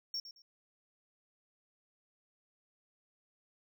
triangle tone with echo, 5490 Hz, F8, 31 cents flat, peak -34 dBFS, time 0.14-0.2 s, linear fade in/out 2 ms, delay 110 ms, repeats 2, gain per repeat -12 dB, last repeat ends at 0.42 s, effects none

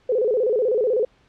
sine tone with vibrato, 466.2 Hz, A#4, in tune, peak -17 dBFS, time 0.09-1.05 s, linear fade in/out 5 ms, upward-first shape square, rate 16 Hz, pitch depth 150 cents each way, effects pink hiss -59 dBFS RMS until 1.28 s + low-pass 4000 Hz 12 dB/octave

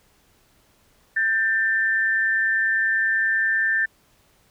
sine tone pair together, 1574.9 / 1785 Hz, G6 / A6, +8 / +24 cents, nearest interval major second, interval 216 cents, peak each -25 / -19 dBFS, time 1.16-3.86 s, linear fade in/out 10 ms, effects pink hiss -60 dBFS RMS until 4.5 s

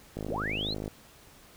click train, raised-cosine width 2 ms, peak -22 dBFS, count 38, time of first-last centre 0.17-0.879 s, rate 52.2 Hz
sine linear sweep, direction up, 133.7 to 4273 Hz, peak -31 dBFS, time 0.28-0.74 s, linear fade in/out 5 ms
effects pink hiss -55 dBFS RMS until 1.56 s

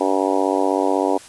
harmonic tone, 96.1 Hz, G2, 34 cents flat, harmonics 3 / 4 / 5 / 6 / 7 / 8 / 9 / 10, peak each -22 / -23 / -24 / -25 / -25 / -26 / -27 / -27 dBFS, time 0-1.18 s, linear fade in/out 10 ms, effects white hiss -42 dBFS RMS until 1.28 s + resampled to 24000 Hz

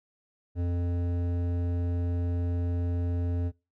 sine tone with hard clipping, 87.31 Hz, F2, in tune, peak -28 dBFS, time 0.55-3.52 s, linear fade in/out 50 ms, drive 12 dB, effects noise-tail reverb RT60 0.3 s tail -24 dB re dry

